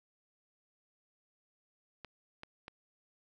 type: clicks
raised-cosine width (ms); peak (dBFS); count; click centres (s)
0.3; -29; 3; 2.047 / 2.434 / 2.681
effects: none